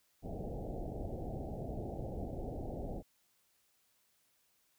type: low-pass noise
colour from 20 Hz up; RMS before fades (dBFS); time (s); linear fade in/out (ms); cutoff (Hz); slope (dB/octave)
pink; -41; 0.22-3.03; 50; 790; 96
effects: white hiss -74 dBFS RMS until 4.78 s